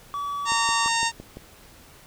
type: tone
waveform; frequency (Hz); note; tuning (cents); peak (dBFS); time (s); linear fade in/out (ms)
triangle; 1143; D6; -47; -25; 0.14-0.88; 0
type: harmonic tone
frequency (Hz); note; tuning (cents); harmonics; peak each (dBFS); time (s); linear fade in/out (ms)
919; A#5; -25; 1 / 2 / 3 / 4 / 5 / 6 / 7 / 8 / 9; -25 / -28 / -30 / -31 / -32 / -33 / -33 / -34 / -35; 0.45-1.12; 50
type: click train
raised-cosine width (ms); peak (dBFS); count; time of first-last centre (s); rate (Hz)
2; -24; 6; 0.52-1.37; 5.88
effects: pink hiss -50 dBFS RMS until 2.06 s